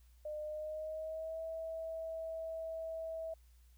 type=tone with pitch glide; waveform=sine; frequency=606 to 649.5 Hz; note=D#5 to E5; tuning=-46 to -26 cents; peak=-39 dBFS; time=0.25-3.34 s; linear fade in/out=5 ms; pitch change=+120 cents; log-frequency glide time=0.41-1.41 s; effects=added 60 Hz sine -60 dBFS peak until 3.77 s + white hiss -74 dBFS RMS until 3.77 s